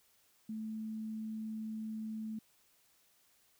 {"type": "tone", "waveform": "sine", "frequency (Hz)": 218.8, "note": "A3", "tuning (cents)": -9, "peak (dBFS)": -38, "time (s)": [0.49, 2.39], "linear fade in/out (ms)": 5, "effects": ["white hiss -70 dBFS RMS until 3.59 s"]}